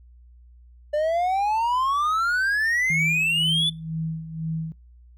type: exponential sweep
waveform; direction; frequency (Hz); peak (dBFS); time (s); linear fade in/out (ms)
triangle; up; 587.3 to 3514; -18; 0.93-3.7; 10
type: tone with tremolo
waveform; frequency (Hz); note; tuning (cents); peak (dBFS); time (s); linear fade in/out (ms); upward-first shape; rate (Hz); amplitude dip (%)
sine; 161; E3; -41; -24; 2.9-4.72; 0; sine; 2; 70
effects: noise-tail reverb RT60 0.3 s tail -25 dB re dry + added 60 Hz sine -47 dBFS peak until 5.17 s